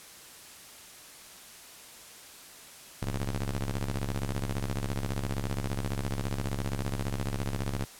sawtooth ring-modulated tone, 68.8 Hz, C#2, 12 cents flat, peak -23 dBFS, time 3.02-7.85 s, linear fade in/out 5 ms, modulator 41.8 Hz, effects white hiss -49 dBFS RMS until 7.99 s + low-pass 12000 Hz 12 dB/octave

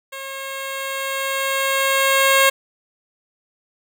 10% pulse tone with level ramp, 541 Hz, C#5, 42 cents flat, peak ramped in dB -22 to -3 dBFS, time 0.12-2.5 s, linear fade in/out 10 ms, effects none

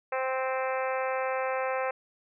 harmonic tone, 261.3 Hz, C4, 2 cents flat, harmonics 2 / 3 / 4 / 5 / 6 / 7 / 8 / 9 / 10, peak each -30 / -34 / -36 / -38 / -40 / -41 / -42 / -43 / -44 dBFS, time 0.12-1.91 s, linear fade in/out 5 ms, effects none

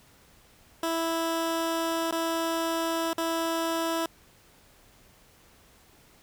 15% pulse tone with dropouts, 329.4 Hz, E4, 1 cent flat, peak -20 dBFS, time 0.83-4.06 s, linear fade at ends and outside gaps 2 ms, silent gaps 2.111-2.124 / 3.132-3.18 s, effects pink hiss -58 dBFS RMS until 6.22 s

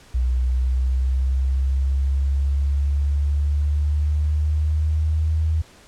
sine linear sweep, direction up, 61.74 to 79.6 Hz, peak -17 dBFS, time 0.14-5.62 s, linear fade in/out 10 ms, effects pink hiss -49 dBFS RMS until 5.87 s + low-pass 9000 Hz 12 dB/octave

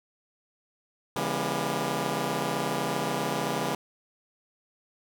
10% pulse chord, C# diminished seventh, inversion none, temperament just, 138.59 / 166.31 / 199.57 / 239.5 Hz, C#3 / E3 / G3 / Bb3, 0 / +16 / +31 / +47 cents, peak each -25 dBFS, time 1.16-3.75 s, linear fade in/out 2 ms, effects none

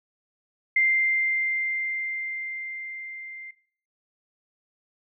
sine tone with level ramp, 2093 Hz, C7, in tune, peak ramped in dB -17 to -37 dBFS, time 0.76-3.51 s, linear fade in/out 5 ms, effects noise-tail reverb RT60 0.5 s tail -20 dB re dry

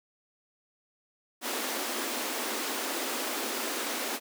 pink high-pass noise, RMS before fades -33 dBFS, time 1.41-4.2 s, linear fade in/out 50 ms, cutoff 230 Hz, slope 96 dB/octave, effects none

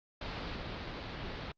pink low-pass noise, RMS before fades -41 dBFS, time 0.21-1.52 s, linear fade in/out 5 ms, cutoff 4700 Hz, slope 48 dB/octave, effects Opus 48 kbps

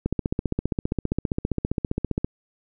click train, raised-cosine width 3 ms, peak -10 dBFS, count 34, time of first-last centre 0.06-2.245 s, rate 15.1 Hz, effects none

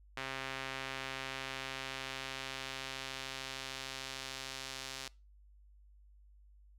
sawtooth tone with band-pass filter sweep, 133.4 Hz, C3, 34 cents sharp, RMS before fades -43 dBFS, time 0.17-5.08 s, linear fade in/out 2 ms, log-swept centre 2200 to 4800 Hz, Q 0.99, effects noise-tail reverb RT60 0.3 s tail -23 dB re dry + added 50 Hz sine -58 dBFS peak until 6.78 s

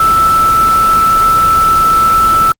sine tone in noise, 1322 Hz, E6, 5 cents sharp, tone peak -6 dBFS, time 0-2.52 s, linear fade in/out 2 ms, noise pink, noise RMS -20 dBFS, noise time 0-2.52 s, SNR +11 dB, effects Opus 32 kbps

